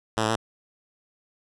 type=tone with pitch steps; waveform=5% pulse; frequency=110.6 / 108.9 / 112.3 Hz; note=A2 / A2 / A2; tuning=+9 / -17 / +36 cents; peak=-11 dBFS; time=0.17-0.359 s; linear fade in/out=5 ms; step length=63 ms; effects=resampled to 22050 Hz